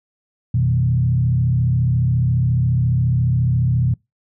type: tone with frequency modulation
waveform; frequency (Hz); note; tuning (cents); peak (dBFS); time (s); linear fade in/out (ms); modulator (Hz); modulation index
sine; 123.47; B2; 0; -14; 0.54-3.94; 5; 34.4; 0.88
effects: noise-tail reverb RT60 0.2 s tail -23 dB re dry